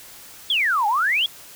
sine exponential two-way sweep, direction down then up, 3520 to 797 to 3423 Hz, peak -17 dBFS, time 0.5-1.26 s, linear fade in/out 2 ms, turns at 0.87 s, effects white hiss -43 dBFS RMS until 1.55 s

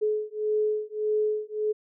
sine beating tone pair, 425.7 / 427.4 Hz, G#4 / G#4, +43 / +50 cents, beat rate 1.7 Hz, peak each -27 dBFS, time 0.01-1.73 s, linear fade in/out 20 ms, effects none

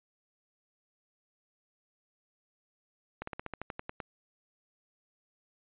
slowing click train, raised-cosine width 0.5 ms, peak -22 dBFS, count 11, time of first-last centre 3.22-4.002 s, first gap 54 ms, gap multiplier 1.08, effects resampled to 8000 Hz

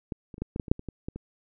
clicks, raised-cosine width 3 ms, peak -19 / -29 / -30 / -17 / -18 / -16 / -26 / -6 / -26 / -22 / -20 / -24 dBFS, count 12, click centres 0.122 / 0.342 / 0.381 / 0.42 / 0.561 / 0.598 / 0.682 / 0.715 / 0.794 / 0.887 / 1.085 / 1.16 s, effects none

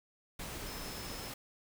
sine tone in noise, 5210 Hz, E8, 21 cents flat, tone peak -50 dBFS, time 0.66-1.3 s, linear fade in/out 5 ms, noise pink, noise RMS -43 dBFS, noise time 0.39-1.34 s, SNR -10 dB, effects none

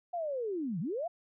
sine linear two-way sweep, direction down then up, 722 to 146.83 to 722 Hz, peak -32 dBFS, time 0.13-1.08 s, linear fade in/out 10 ms, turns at 0.8 s, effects none

